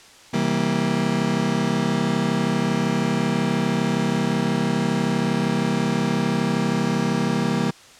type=chord; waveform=35% pulse; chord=C dominant seventh; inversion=none; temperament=just; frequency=130.81 / 163.52 / 196.22 / 235.5 Hz; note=C3 / E3 / G3 / Bb3; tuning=0 / -14 / +2 / +18 cents; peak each=-28 / -23 / -23 / -22 dBFS; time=0.33-7.71 s; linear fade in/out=10 ms; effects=white hiss -47 dBFS RMS until 7.99 s + low-pass 7000 Hz 12 dB/octave